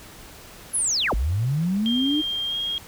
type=linear two-way sweep; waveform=sine; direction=down then up; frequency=11300 to 45.97 to 312 Hz; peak=-20 dBFS; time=0.73-2.22 s; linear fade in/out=20 ms; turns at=1.14 s
type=tone with pitch glide; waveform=sine; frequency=3200 to 3254 Hz; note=G7 to G#7; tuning=+35 to -36 cents; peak=-24 dBFS; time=1.86-2.78 s; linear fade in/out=0 ms; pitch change=+29 cents; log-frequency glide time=2.47-2.55 s
effects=pink hiss -44 dBFS RMS until 2.87 s